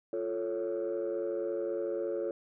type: chord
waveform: sine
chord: F augmented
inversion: none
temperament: equal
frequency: 349.2 / 440 / 554.4 Hz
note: F4 / A4 / C#5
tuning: 0 / 0 / 0 cents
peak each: -34 dBFS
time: 0.13-2.31 s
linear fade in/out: 2 ms
effects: tanh soft clip ceiling -26 dBFS